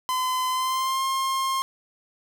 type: tone with pitch glide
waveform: 45% pulse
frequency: 1021 to 1065 Hz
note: C6 to C6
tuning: -43 to +30 cents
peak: -23 dBFS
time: 0.09-1.62 s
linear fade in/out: 0 ms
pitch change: +73 cents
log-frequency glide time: 0.49-1.03 s
effects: none